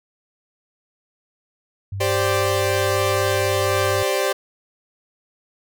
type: tone with vibrato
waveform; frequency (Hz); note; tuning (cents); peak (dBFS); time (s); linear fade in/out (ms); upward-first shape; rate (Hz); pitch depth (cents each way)
sine; 98; G2; 0; -25; 1.92-4.03; 5; sine; 1; 13
type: chord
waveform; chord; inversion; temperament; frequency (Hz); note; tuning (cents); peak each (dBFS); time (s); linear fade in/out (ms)
sawtooth; G suspended fourth; none; equal; 392 / 523.3 / 587.3; G4 / C5 / D5; 0 / 0 / 0; -19; 2-4.33; 10
effects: none

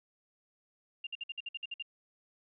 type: tone bursts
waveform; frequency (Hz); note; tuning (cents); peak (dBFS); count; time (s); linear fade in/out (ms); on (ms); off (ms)
sine; 2794; F7; 0; -36; 10; 1.04-1.825; 5; 29; 55
effects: none

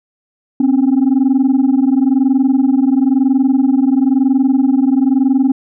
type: tone pair together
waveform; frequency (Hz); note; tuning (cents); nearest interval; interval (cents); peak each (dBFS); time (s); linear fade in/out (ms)
sine; 256.2 / 277.2; C4 / C#4; -36 / 0; minor second; 136; -10; 0.6-5.52; 5
effects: tanh soft clip ceiling -6 dBFS

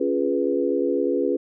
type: chord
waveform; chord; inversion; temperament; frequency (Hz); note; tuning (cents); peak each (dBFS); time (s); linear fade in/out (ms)
sine; C# dominant seventh; none; equal with one note detuned; 277.2 / 349.2 / 417.2 / 493.9; C#4 / E#4 / G#4 / B4; 0 / 0 / +8 / 0; -25; 0-1.37; 10
effects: none

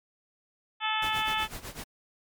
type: harmonic tone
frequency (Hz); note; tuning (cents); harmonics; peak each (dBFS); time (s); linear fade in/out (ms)
434.9; A4; -20; 2 / 3 / 4 / 5 / 6 / 7 / 8; -31 / -33 / -35 / -38 / -34 / -35 / -35; 0.8-1.48; 50
type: noise with tremolo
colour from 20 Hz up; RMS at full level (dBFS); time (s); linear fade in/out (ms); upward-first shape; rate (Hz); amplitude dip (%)
pink; -38; 1.02-1.84; 5; sine; 8; 80
effects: MP3 96 kbps

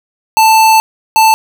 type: tone pair in turn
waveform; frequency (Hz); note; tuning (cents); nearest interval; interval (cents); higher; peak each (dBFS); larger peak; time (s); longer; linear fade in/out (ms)
square; 883 / 883; A5 / A5; +6 / +6; unison; 0; neither; -5; neither; 0.37-0.8 / 1.16-1.34; first; 0
effects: none

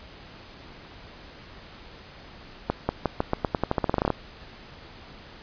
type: accelerating click train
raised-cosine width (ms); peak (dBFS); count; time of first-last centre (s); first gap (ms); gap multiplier
1; -8; 18; 2.7-4.103; 190; 0.88
effects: pink hiss -46 dBFS RMS until 5.42 s + resampled to 11025 Hz

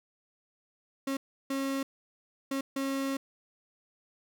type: tone bursts at uneven times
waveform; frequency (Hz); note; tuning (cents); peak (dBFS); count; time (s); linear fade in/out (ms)
35% pulse; 271.8; C#4; -34; -28; 4; 1.07-1.17 / 1.5-1.83 / 2.51-2.61 / 2.76-3.17; 5
effects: none

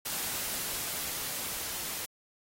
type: noise with level ramp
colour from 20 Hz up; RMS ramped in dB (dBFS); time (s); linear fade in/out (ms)
white; -34 to -37; 0.05-2.06; 10
effects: AAC 48 kbps

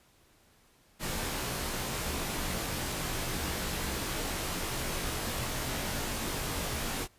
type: noise with comb filter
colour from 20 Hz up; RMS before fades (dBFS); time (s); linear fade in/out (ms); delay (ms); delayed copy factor
pink; -34; 0.99-7.08; 50; 20; -0.85
effects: pink hiss -64 dBFS RMS until 7.18 s + resampled to 32000 Hz

